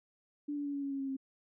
sine tone with pitch steps, 291.8 / 288.3 / 284.8 / 281.4 / 278 / 274.6 / 271.3 / 268 Hz, D4 / D4 / C#4 / C#4 / C#4 / C#4 / C#4 / C4, -11 / -32 / +47 / +26 / +5 / -16 / -37 / +42 cents, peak -34 dBFS, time 0.48-1.168 s, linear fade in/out 10 ms, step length 86 ms, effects none

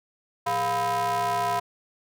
square ring-modulated tone, 146.83 Hz, D3, in tune, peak -21 dBFS, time 0.46-1.6 s, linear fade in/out 10 ms, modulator 848 Hz, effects none

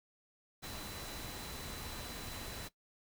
sine tone in noise, 4000 Hz, B7, 21 cents sharp, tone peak -53 dBFS, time 0.62-2.69 s, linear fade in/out 20 ms, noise pink, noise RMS -45 dBFS, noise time 0.62-2.69 s, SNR -11 dB, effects noise-tail reverb RT60 0.1 s tail -17 dB re dry

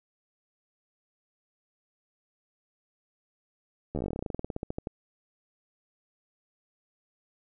slowing click train, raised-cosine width 2 ms, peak -19 dBFS, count 25, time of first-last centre 3.95-4.871 s, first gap 12 ms, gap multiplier 1.09, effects none

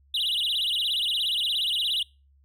triangle tone with vibrato, 3350 Hz, G#7, 14 cents sharp, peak -22 dBFS, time 0.14-2.03 s, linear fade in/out 5 ms, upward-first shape sine, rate 17 Hz, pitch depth 290 cents each way, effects noise-tail reverb RT60 0.3 s tail -24 dB re dry + added 69 Hz sine -57 dBFS peak until 2.44 s

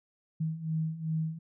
sine beating tone pair, 157.6 / 160.2 Hz, D#3 / E3, +23 / -49 cents, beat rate 2.6 Hz, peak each -35 / -31 dBFS, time 0.4-1.39 s, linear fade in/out 10 ms, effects none

